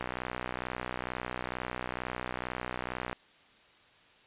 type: click train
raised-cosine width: 0.5 ms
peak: -19 dBFS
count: 195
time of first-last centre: 0.01-3.129 s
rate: 62.2 Hz
effects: white hiss -60 dBFS RMS until 4.26 s + resampled to 8000 Hz